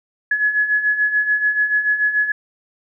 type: beating tone pair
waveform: sine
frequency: 1691 / 1697.9 Hz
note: G#6 / G#6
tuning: +31 / +38 cents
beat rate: 6.9 Hz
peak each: -22 / -16 dBFS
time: 0.31-2.32 s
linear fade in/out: 5 ms
effects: none